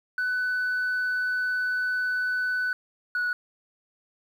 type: tone pair in turn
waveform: sine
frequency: 1497 / 1468.7 Hz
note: F#6 / F#6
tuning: +20 / -13 cents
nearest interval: unison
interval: 33 cents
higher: first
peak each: -22 dBFS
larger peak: neither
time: 0.18-2.73 / 3.15-3.33 s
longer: first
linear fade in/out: 2 ms
effects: tanh soft clip ceiling -22 dBFS + 9-bit